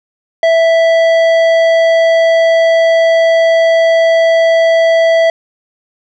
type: tone with tanh clipping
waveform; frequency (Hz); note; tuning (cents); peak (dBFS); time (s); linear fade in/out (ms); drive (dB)
sine; 659; E5; -1; -8; 0.43-5.3; 2; 12
effects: none